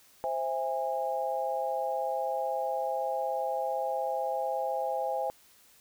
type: chord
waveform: sine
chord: C augmented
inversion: none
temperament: equal with one note detuned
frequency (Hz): 523.3 / 659.3 / 817.8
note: C5 / E5 / G#5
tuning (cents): 0 / 0 / -27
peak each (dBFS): -33 / -34 / -32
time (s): 0.24-5.3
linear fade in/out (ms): 0
effects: white hiss -60 dBFS RMS until 5.8 s